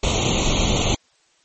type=noise with comb filter; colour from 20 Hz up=pink; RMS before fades=-19 dBFS; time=0.03-0.95 s; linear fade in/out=5 ms; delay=0.3 ms; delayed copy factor=+0.95; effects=white hiss -60 dBFS RMS until 1.44 s + MP3 32 kbps